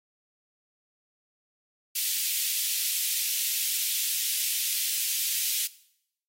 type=high-pass noise; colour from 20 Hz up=white; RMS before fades=-28 dBFS; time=1.95-5.67 s; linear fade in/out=10 ms; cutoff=2500 Hz; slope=24 dB/octave; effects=noise-tail reverb RT60 0.7 s tail -18 dB re dry + AAC 48 kbps